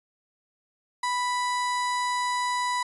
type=tone; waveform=35% pulse; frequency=987.8 Hz; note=B5; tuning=in tune; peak=-23 dBFS; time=1.03-2.83 s; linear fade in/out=5 ms; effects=resampled to 24000 Hz